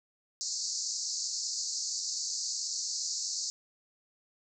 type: band-pass noise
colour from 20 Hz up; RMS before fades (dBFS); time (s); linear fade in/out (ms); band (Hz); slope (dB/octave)
white; -35; 0.41-3.5; 0; 4300 to 7300; 96
effects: none